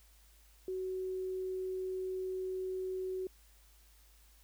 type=tone; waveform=sine; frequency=373.8 Hz; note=F#4; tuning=18 cents sharp; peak=-35 dBFS; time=0.68-3.27 s; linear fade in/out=2 ms; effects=added 52 Hz sine -61 dBFS peak until 4.43 s + white hiss -66 dBFS RMS until 4.43 s